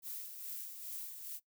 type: noise with tremolo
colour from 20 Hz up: violet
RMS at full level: -43 dBFS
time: 0.02-1.4 s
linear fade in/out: 50 ms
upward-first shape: sine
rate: 2.4 Hz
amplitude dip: 50%
effects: noise-tail reverb RT60 0.1 s tail -17 dB re dry